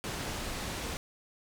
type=low-pass noise; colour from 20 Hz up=pink; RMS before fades=-37 dBFS; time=0.04-0.97 s; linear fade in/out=0 ms; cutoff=9200 Hz; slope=12 dB/octave; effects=none